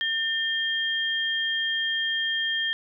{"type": "tone pair together", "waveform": "sine", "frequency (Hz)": [1800, 3207], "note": ["A6", "G7"], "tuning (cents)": [39, 39], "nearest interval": "minor seventh", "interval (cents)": 1000, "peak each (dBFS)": [-27, -26], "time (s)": [0.01, 2.73], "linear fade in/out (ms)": 0, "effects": []}